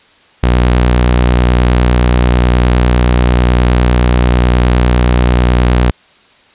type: tone with vibrato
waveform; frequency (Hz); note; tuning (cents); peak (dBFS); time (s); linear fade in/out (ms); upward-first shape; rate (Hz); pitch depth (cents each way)
sawtooth; 61; B1; -21; -3; 0.43-5.91; 5; triangle; 9.5; 36
effects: white hiss -46 dBFS RMS until 6.54 s + resampled to 8000 Hz